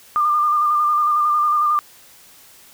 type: tone with vibrato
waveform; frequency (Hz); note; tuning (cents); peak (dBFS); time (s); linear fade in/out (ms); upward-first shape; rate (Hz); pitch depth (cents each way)
sine; 1200; D6; +37; -14; 0.16-1.79; 0; square; 11; 23
effects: white hiss -47 dBFS RMS until 2.73 s